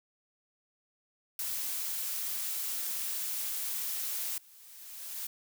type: noise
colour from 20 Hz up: blue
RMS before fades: -35 dBFS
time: 1.39-4.38 s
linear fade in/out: 2 ms
type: noise with exponential growth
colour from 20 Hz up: blue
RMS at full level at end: -37 dBFS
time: 3.7-5.27 s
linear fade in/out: 5 ms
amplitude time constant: 340 ms
effects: none